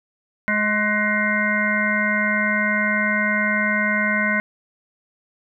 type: harmonic tone with a mistuned harmonic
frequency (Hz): 210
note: G#3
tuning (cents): +19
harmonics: 1 / 3 / 5 / 7 / 9 / 10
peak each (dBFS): -24 / -28 / -29 / -23 / -25 / -23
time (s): 0.48-4.4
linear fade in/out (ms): 0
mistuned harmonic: 7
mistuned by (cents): +33
effects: none